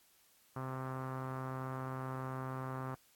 sawtooth tone with low-pass filter, 130.81 Hz, C3, in tune, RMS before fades -41 dBFS, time 0.56-2.95 s, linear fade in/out 5 ms, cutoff 1200 Hz, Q 3.5, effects white hiss -68 dBFS RMS until 3.15 s + AAC 64 kbps

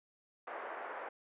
pink band-pass noise, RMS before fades -44 dBFS, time 0.47-1.09 s, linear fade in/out 5 ms, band 470 to 1800 Hz, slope 24 dB/octave, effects resampled to 8000 Hz

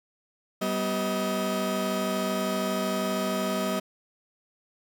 30% pulse tone cluster, 193.3 / 246 / 633 Hz, G3 / B3 / D#5, -24 / -7 / +30 cents, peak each -27 / -30 / -27 dBFS, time 0.61-3.8 s, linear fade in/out 10 ms, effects none

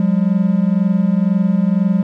triangle tone pair together, 179.61 / 201.6 Hz, F3 / G3, +49 / +49 cents, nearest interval major second, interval 200 cents, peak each -13 dBFS, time 0-2.03 s, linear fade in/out 2 ms, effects none

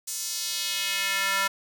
square tone with high-pass filter sweep, 195.6 Hz, G3, 4 cents flat, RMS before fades -28 dBFS, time 0.07-1.48 s, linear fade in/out 10 ms, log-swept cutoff 7200 to 1300 Hz, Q 1.5, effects none

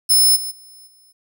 10% pulse tone with level steps, 5240 Hz, E8, 11 cents flat, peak -5 / -19 / -36 / -44 dBFS, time 0.09-1.13 s, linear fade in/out 20 ms, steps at 0.35 / 0.5 / 0.86 s, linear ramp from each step 20 ms, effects none

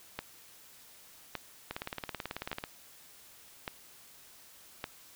two click trains, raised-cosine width 0.3 ms, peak -19 / -20 dBFS, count 5 / 18, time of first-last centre 0.19-4.841 / 1.71-2.639 s, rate 0.86 / 18.3 Hz, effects white hiss -56 dBFS RMS until 5.15 s

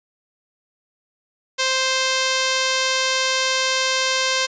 5% pulse tone, 523.3 Hz, C5, in tune, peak -6 dBFS, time 1.58-4.47 s, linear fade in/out 20 ms, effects resampled to 16000 Hz

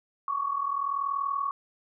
sine tone pair together, 1108.7 / 1149.3 Hz, C#6 / D6, 0 / -38 cents, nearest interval minor second, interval 62 cents, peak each -28 / -32 dBFS, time 0.28-1.51 s, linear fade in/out 2 ms, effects none

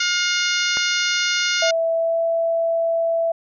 harmonic tone, 713 Hz, F5, 36 cents sharp, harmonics 2 / 3 / 4 / 5 / 6 / 7 / 8 / 9, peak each -23 / -25 / -26 / -27 / -28 / -28 / -29 / -30 dBFS, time 0-1.71 s, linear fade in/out 5 ms
click, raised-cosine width 0.5 ms, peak -14 dBFS, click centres 0.771 s
sine tone with pitch glide, 659 to 664 Hz, E5 to E5, -1 to +12 cents, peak -17 dBFS, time 1.62-3.32 s, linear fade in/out 5 ms, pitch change +13 cents, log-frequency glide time 1.94-2.19 s
effects none

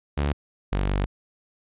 sawtooth tone pair in turn, 71.9 / 48.39 Hz, D2 / G1, -36 / -22 cents, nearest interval perfect fifth, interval 686 cents, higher first, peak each -18 dBFS, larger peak neither, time 0.17-0.33 / 0.72-1.06 s, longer second, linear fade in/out 10 ms, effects resampled to 8000 Hz

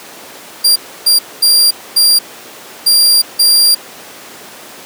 sawtooth tone bursts at uneven times, 4765 Hz, D8, 24 cents sharp, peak -3 dBFS, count 6, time 0.64-0.76 / 1.06-1.19 / 1.42-1.71 / 1.96-2.19 / 2.86-3.22 / 3.39-3.75 s, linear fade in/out 10 ms, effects pink hiss -32 dBFS RMS until 4.85 s + high-pass 300 Hz 12 dB/octave

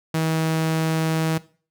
sawtooth tone, 160.3 Hz, E3, 48 cents flat, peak -16 dBFS, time 0.14-1.38 s, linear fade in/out 5 ms, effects noise-tail reverb RT60 0.4 s tail -18 dB re dry

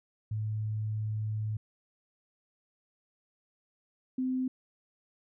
sine tone pair in turn, 107.8 / 257.4 Hz, A2 / C4, -35 / -28 cents, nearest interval octave + minor third, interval 1507 cents, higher second, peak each -30 / -28 dBFS, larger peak second, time 0.31-1.57 / 4.18-4.48 s, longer first, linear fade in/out 5 ms, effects none

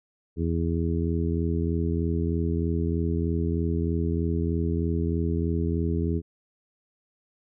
harmonic tone, 83.2 Hz, E2, 17 cents sharp, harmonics 1 / 2 / 3 / 4 / 5, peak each -26 / -29 / -31 / -32 / -33 dBFS, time 0.36-6.22 s, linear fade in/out 50 ms, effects none

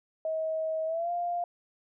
sine tone with pitch glide, 637 to 698.7 Hz, D#5 to F5, +41 to +1 cents, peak -28 dBFS, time 0.25-1.44 s, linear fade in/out 2 ms, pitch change +160 cents, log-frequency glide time 0.86-1.11 s, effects none

